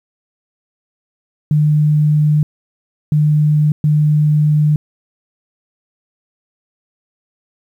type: tone bursts at uneven times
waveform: sine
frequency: 150.7 Hz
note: D3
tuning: 45 cents sharp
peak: -9 dBFS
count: 3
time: 1.51-2.43 / 3.12-3.72 / 3.84-4.76 s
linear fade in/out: 2 ms
effects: 8-bit